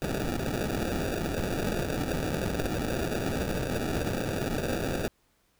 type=noise with sample-and-hold; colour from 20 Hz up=white; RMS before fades=-30 dBFS; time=0.02-5.08 s; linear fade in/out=0 ms; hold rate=1050 Hz; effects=pink hiss -69 dBFS RMS until 5.59 s